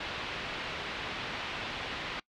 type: low-pass noise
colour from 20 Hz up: white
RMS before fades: -38 dBFS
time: 0-2.2 s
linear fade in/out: 5 ms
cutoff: 3400 Hz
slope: 24 dB/octave
effects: noise-tail reverb RT60 0.1 s tail -23 dB re dry